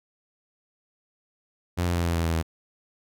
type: tone with pitch steps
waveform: sawtooth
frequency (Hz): 88.2 / 87.04 / 85.89 / 84.75 / 83.64 / 82.53 / 81.44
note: F2 / F2 / F2 / E2 / E2 / E2 / E2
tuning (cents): +18 / -5 / -28 / +49 / +26 / +3 / -20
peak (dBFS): -19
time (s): 1.77-2.428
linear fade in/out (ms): 20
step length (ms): 94
effects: none